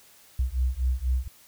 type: beating tone pair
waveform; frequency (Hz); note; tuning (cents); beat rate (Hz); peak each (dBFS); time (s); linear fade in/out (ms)
sine; 61.5 / 65.6; B1 / C2; -7 / +5; 4.1; -26; 0.39-1.28; 5
effects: white hiss -55 dBFS RMS until 1.47 s